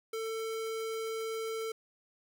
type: tone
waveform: square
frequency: 446.3 Hz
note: A4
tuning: 25 cents sharp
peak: -35 dBFS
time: 0.13-1.72 s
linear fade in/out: 5 ms
effects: 11-bit